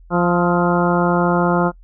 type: harmonic tone with a mistuned harmonic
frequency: 174.61 Hz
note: F3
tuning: in tune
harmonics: 1 / 2 / 3 / 4 / 5 / 6 / 7 / 8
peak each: -17 / -20 / -22 / -23 / -24 / -25 / -25 / -26 dBFS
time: 0.1-1.72 s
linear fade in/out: 50 ms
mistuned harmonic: 7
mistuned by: +54 cents
effects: noise-tail reverb RT60 0.1 s tail -24 dB re dry + added 42 Hz sine -41 dBFS peak until 1.83 s